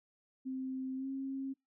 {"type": "tone with pitch glide", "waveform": "sine", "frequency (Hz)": [261.6, 269.1], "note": ["C4", "C4"], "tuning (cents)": [0, 49], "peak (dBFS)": -36, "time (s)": [0.45, 1.54], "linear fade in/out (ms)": 20, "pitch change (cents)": 49, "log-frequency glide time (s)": [0.96, 1.07], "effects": ["noise-tail reverb RT60 0.2 s tail -25 dB re dry"]}